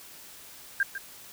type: tone with echo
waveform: sine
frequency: 1600 Hz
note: G6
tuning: 35 cents sharp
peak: -21 dBFS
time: 0.8-0.83 s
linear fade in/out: 2 ms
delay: 150 ms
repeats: 1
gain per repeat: -11 dB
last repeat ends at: 0.98 s
effects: white hiss -48 dBFS RMS until 1.32 s